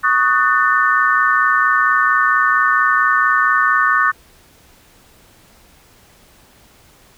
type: chord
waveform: sine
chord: D# half-diminished seventh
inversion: third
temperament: just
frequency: 1120.1 / 1244.5 / 1493.4 / 1792.1 Hz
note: C#6 / D#6 / F#6 / A6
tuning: +18 / 0 / +16 / +31 cents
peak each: -17 dBFS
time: 0.03-4.12 s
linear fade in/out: 20 ms
effects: pink hiss -49 dBFS RMS until 7.17 s